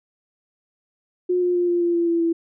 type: tone with pitch steps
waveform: sine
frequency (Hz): 360 / 356.1 / 352.2 / 348.3 / 344.5 / 340.8 / 337.1 / 333.4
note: F#4 / F4 / F4 / F4 / F4 / F4 / E4 / E4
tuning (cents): -47 / +34 / +15 / -5 / -24 / -42 / +39 / +20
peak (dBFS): -17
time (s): 1.29-2.33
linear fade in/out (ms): 10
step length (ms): 130
effects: none